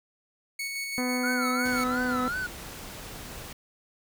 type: tone with tremolo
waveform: sawtooth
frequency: 2217 Hz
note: C#7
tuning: in tune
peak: -27 dBFS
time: 0.59-1.84 s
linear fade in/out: 5 ms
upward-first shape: square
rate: 6 Hz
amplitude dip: 25%
type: harmonic tone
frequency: 250.3 Hz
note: B3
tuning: 23 cents sharp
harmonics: 1 / 2 / 3 / 4 / 5 / 6 / 7 / 8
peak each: -28 / -34 / -38 / -40 / -42 / -44 / -45 / -46 dBFS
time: 0.98-2.28 s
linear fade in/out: 0 ms
type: tone with vibrato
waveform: triangle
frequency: 1396.9 Hz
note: F6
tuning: in tune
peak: -27 dBFS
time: 1.23-2.47 s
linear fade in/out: 10 ms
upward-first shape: sine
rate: 2.8 Hz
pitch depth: 150 cents each way
type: noise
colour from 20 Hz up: pink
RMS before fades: -41 dBFS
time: 1.65-3.53 s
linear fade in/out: 5 ms
effects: none